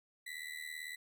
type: ring-modulated tone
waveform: 35% pulse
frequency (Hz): 1981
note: B6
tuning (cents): +5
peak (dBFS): -38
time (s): 0.26-0.96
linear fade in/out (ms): 10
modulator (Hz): 39
effects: none